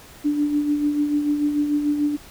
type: tone with tremolo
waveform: sine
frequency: 293.7 Hz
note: D4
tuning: in tune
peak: -16 dBFS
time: 0.24-2.17 s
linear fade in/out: 20 ms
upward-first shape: sine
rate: 6.8 Hz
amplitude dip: 50%
effects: pink hiss -45 dBFS RMS until 2.3 s